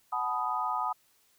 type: chord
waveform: sine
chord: B dominant seventh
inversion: second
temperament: equal with one note detuned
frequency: 740 / 862.4 / 987.8 / 1244.5 Hz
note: F#5 / A5 / B5 / D#6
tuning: 0 / -35 / 0 / 0 cents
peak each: -36 / -34 / -34 / -32 dBFS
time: 0.12-0.93 s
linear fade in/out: 10 ms
effects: white hiss -67 dBFS RMS until 1.38 s